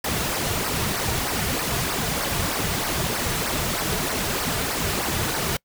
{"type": "noise with flanger", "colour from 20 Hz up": "pink", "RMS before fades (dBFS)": -25, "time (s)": [0.04, 5.57], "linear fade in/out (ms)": 5, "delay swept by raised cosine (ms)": [0.28, 3.88], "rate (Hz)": 3.2, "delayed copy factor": -0.65, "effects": ["noise-tail reverb RT60 0.1 s tail -26 dB re dry"]}